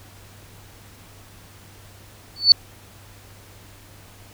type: tone with exponential growth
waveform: sine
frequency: 4479 Hz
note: C#8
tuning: 17 cents sharp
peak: -3 dBFS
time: 2.36-2.52 s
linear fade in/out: 1 ms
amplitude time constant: 34 ms
effects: added 99 Hz sine -48 dBFS peak until 4.33 s + pink hiss -48 dBFS RMS until 4.33 s